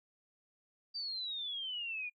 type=exponential sweep; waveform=sine; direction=down; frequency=4699 to 2409 Hz; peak=-37 dBFS; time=0.94-2.1 s; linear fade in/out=20 ms; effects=noise-tail reverb RT60 0.1 s tail -26 dB re dry